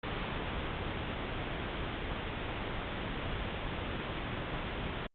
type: low-pass noise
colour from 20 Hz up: pink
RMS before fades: -37 dBFS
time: 0.03-5.07 s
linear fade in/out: 5 ms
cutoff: 3600 Hz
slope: 96 dB/octave
effects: Opus 48 kbps